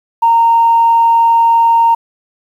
sine tone, 923 Hz, A#5, 17 cents flat, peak -5 dBFS, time 0.22-1.95 s, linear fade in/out 10 ms, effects tanh soft clip ceiling -1 dBFS + 7-bit

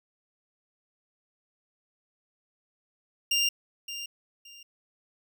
25% pulse tone with echo, 2794 Hz, F7, in tune, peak -19 dBFS, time 3.31-3.49 s, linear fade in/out 5 ms, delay 570 ms, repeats 2, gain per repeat -12 dB, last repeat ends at 4.63 s, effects none

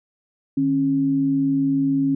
sine tone pair together, 153.55 / 273.6 Hz, D#3 / C#4, -23 / -23 cents, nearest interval minor seventh, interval 1000 cents, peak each -27 / -17 dBFS, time 0.57-2.15 s, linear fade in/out 5 ms, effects none

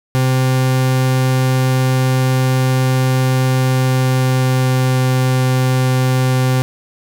40% pulse tone with pitch glide, 129.7 to 128.88 Hz, C3 to C3, -15 to -26 cents, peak -11 dBFS, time 0.15-6.62 s, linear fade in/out 0 ms, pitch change -11 cents, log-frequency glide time 3.55-5.12 s, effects none

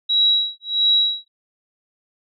sine tone with tremolo, 3875 Hz, B7, 34 cents flat, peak -12 dBFS, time 0.09-1.28 s, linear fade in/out 10 ms, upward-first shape sine, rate 1.5 Hz, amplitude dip 100%, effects none

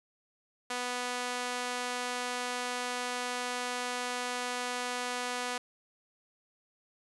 sawtooth tone with high-pass filter, 246.9 Hz, B3, in tune, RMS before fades -35 dBFS, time 0.7-5.58 s, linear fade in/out 5 ms, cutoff 670 Hz, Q 0.63, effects resampled to 24000 Hz

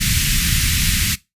pink band-stop noise, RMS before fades -17 dBFS, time 0-1.16 s, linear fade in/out 20 ms, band 190 to 1900 Hz, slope 24 dB/octave, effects noise-tail reverb RT60 0.2 s tail -19 dB re dry + resampled to 32000 Hz

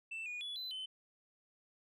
sine tone with pitch steps, 2662 / 2452 / 3414 / 4026 / 3052 Hz, E7 / D#7 / G#7 / B7 / G7, +16 / -26 / +47 / +33 / -47 cents, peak -38 dBFS, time 0.11-0.86 s, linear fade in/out 10 ms, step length 150 ms, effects tanh soft clip ceiling -39 dBFS

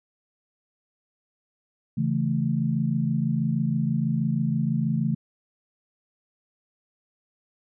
sine chord, A major, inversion first, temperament equal, 138.59 / 164.81 / 220 Hz, C#3 / E3 / A3, 0 / 0 / 0 cents, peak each -26 dBFS, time 1.97-5.15 s, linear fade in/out 10 ms, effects none

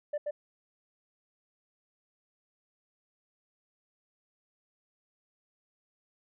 sine tone with echo, 590 Hz, D5, 8 cents sharp, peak -27 dBFS, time 0.13-0.18 s, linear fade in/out 10 ms, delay 130 ms, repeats 1, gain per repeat -2 dB, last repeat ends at 0.31 s, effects tanh soft clip ceiling -28 dBFS

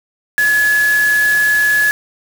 sine tone in noise, 1700 Hz, G#6, 40 cents sharp, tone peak -10 dBFS, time 0.38-1.91 s, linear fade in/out 0 ms, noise white, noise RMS -25 dBFS, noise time 0.38-1.91 s, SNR +12 dB, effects none

